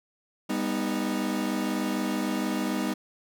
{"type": "chord", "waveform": "40% pulse", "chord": "G augmented", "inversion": "none", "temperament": "equal with one note detuned", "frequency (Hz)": [200.3, 246.9, 311.1], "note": ["G3", "B3", "D#4"], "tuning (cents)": [38, 0, 0], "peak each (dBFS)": -30, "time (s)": [0.49, 2.94], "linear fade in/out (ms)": 10, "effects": []}